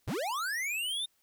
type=linear sweep; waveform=square; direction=up; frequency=55 to 3681 Hz; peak=-32 dBFS; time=0.07-1.06 s; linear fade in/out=10 ms; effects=white hiss -72 dBFS RMS until 1.22 s